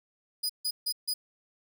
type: tone bursts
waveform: sawtooth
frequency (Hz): 4956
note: D#8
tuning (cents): -8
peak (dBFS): -25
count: 4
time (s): 0.43-1.14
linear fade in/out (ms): 10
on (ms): 65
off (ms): 150
effects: none